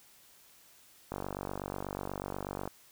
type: click train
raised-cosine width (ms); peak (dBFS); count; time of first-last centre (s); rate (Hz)
1; -22; 76; 1.12-2.676; 48.2
effects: white hiss -60 dBFS RMS until 2.91 s